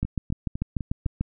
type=two click trains; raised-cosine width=5 ms; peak=-13 / -18 dBFS; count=9 / 5; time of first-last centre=0.03-1.21 / 0.05-1.06 s; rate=6.78 / 3.96 Hz; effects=none